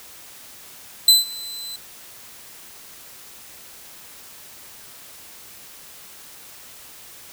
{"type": "tone with ADSR envelope", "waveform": "sawtooth", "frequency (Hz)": 4027, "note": "B7", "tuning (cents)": 33, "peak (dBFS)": -5, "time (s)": [1.08, 1.76], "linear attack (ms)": 3, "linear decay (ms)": 160, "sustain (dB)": -23, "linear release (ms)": 3, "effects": ["white hiss -43 dBFS RMS until 7.32 s"]}